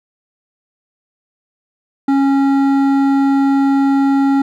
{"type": "tone with hard clipping", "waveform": "triangle", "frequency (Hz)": 274.9, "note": "C#4", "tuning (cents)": -14, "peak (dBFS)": -12, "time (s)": [2.08, 4.42], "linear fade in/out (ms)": 5, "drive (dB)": 14, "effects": []}